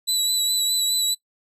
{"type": "tone with vibrato", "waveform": "25% pulse", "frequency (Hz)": 3951, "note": "B7", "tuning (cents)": 0, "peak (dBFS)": -15, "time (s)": [0.07, 1.15], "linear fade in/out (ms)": 20, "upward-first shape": "sine", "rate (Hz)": 4.8, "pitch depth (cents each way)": 26, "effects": ["noise-tail reverb RT60 0.1 s tail -21 dB re dry"]}